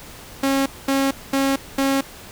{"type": "tone bursts", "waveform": "sawtooth", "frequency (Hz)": 272.4, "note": "C#4", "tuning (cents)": -30, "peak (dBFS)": -13, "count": 4, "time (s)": [0.43, 2.01], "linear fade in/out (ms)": 5, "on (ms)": 230, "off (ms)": 220, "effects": ["pink hiss -40 dBFS RMS until 2.31 s"]}